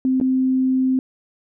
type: tone with dropouts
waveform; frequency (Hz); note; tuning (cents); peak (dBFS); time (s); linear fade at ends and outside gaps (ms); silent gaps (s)
sine; 260; C4; -11; -15; 0.05-0.99; 1; 0.201-0.212
effects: none

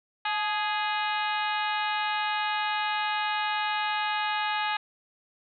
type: harmonic tone with a mistuned harmonic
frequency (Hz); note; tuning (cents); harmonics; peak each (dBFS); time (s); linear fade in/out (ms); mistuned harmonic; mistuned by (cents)
415.3; G#4; 0; 2 / 3 / 4 / 5 / 6 / 7 / 8 / 9 / 10; -29 / -34 / -33 / -38 / -36 / -37 / -44 / -39 / -46; 0.25-4.77; 5; 2; +46
effects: none

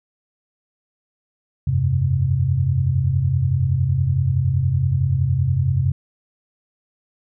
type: chord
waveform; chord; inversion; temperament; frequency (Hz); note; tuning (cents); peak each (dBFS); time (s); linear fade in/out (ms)
sine; F suspended second; none; equal with one note detuned; 87.31 / 98 / 132.1; F2 / G2 / C3; 0 / 0 / +17; -22 / -22 / -18; 1.67-5.92; 5
effects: none

